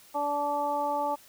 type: harmonic tone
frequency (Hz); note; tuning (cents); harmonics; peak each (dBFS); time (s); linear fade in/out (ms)
290; D4; -22; 1 / 2 / 3 / 4; -38 / -32 / -28 / -36; 0.14-1.16; 20
effects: white hiss -55 dBFS RMS until 1.28 s